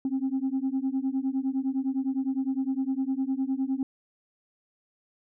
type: beating tone pair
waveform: sine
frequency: 261.6 / 271.4 Hz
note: C4 / C#4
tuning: 0 / -36 cents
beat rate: 9.8 Hz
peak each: -27 dBFS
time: 0.05-3.83 s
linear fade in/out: 2 ms
effects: tanh soft clip ceiling -21 dBFS